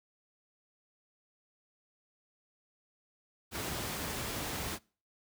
pink noise, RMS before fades -37 dBFS, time 3.51-4.79 s, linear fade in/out 50 ms, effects noise-tail reverb RT60 0.4 s tail -25 dB re dry + high-pass 60 Hz 12 dB/octave

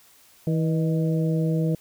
harmonic tone with a mistuned harmonic, 161.4 Hz, E3, 36 cents flat, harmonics 1 / 2 / 3 / 4, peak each -21 / -29 / -30 / -35 dBFS, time 0.47-1.75 s, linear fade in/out 2 ms, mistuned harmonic 4, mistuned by -64 cents, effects white hiss -55 dBFS RMS until 1.8 s

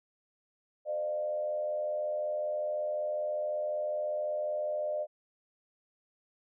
sine tone with frequency modulation, 604 Hz, D5, 48 cents sharp, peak -30 dBFS, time 0.85-5.07 s, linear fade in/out 50 ms, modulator 85.4 Hz, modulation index 0.53, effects none

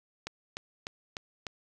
click train, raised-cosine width 0.2 ms, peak -19 dBFS, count 5, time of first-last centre 0.27-1.468 s, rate 3.34 Hz, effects none

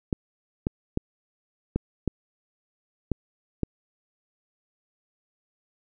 clicks, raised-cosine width 3 ms, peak -11 dBFS, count 7, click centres 0.128 / 0.669 / 0.974 / 1.76 / 2.077 / 3.117 / 3.633 s, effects none

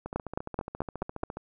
two click trains, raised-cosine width 1 ms, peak -22 / -15 dBFS, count 20 / 6, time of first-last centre 0.06-1.37 / 0.16-1.235 s, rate 14.5 / 4.65 Hz, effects none

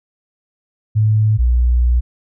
sine tone pair in turn, 107.9 / 60.56 Hz, A2 / B1, -33 / -33 cents, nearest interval minor seventh, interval 1000 cents, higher first, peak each -10 dBFS, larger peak neither, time 0.95-1.38 / 1.38-2.01 s, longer second, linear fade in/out 20 ms, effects none

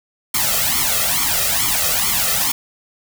white noise with flanger, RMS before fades -18 dBFS, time 0.34-2.52 s, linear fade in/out 5 ms, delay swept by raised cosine 0.91 to 1.59 ms, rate 2.3 Hz, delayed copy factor +1, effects none

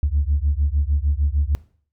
sine beating tone pair, 69.3 / 75.9 Hz, C#2 / D#2, 0 / -42 cents, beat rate 6.6 Hz, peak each -19 dBFS, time 0.03-1.55 s, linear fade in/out 0 ms, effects noise-tail reverb RT60 0.5 s tail -20 dB re dry + tanh soft clip ceiling -11 dBFS

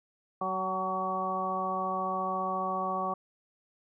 harmonic tone with a mistuned harmonic, 188.1 Hz, F#3, 29 cents sharp, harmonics 1 / 2 / 3 / 4 / 5 / 6, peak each -39 / -40 / -38 / -34 / -41 / -32 dBFS, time 0.41-3.14 s, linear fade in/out 5 ms, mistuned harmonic 5, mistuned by -50 cents, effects none

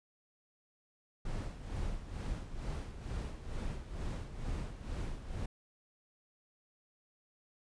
brown noise with tremolo, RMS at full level -37 dBFS, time 1.25-5.46 s, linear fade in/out 5 ms, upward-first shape sine, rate 2.2 Hz, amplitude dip 65%, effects resampled to 22050 Hz

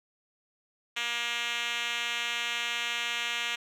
5% pulse tone with band-pass filter, 237.1 Hz, A#3, 30 cents sharp, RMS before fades -32 dBFS, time 0.96-3.56 s, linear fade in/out 10 ms, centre 3200 Hz, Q 1.5, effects none

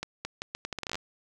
accelerating click train, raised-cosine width 0.2 ms, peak -16 dBFS, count 14, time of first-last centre 0.03-0.955 s, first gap 220 ms, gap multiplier 0.77, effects none

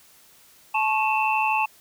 sine tone cluster, 868 / 1095 / 2545 / 2677 Hz, A5 / C#6 / D#7 / E7, -24 / -22 / +39 / +26 cents, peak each -22 / -28 / -31 / -25 dBFS, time 0.74-1.66 s, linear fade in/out 10 ms, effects white hiss -54 dBFS RMS until 1.8 s

